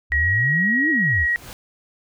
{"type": "exponential two-way sweep", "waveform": "sine", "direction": "up then down", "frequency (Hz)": [62.7, 329.6, 62.7], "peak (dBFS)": -21, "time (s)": [0.1, 1.27], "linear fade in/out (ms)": 50, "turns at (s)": 0.9}
{"type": "tone", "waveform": "sine", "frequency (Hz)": 1902, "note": "A#6", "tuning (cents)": 34, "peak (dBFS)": -17, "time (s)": [0.12, 1.36], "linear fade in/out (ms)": 0}
{"type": "noise with exponential growth", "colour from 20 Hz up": "pink", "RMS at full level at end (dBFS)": -35, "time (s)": [0.97, 1.53], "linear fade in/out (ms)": 0, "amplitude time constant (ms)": 120}
{"effects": []}